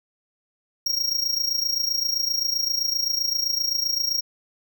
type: tone with amplitude modulation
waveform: square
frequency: 5588 Hz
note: F8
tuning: in tune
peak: -19 dBFS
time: 0.86-4.21 s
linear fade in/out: 5 ms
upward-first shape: sine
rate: 27.7 Hz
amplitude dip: 75%
effects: none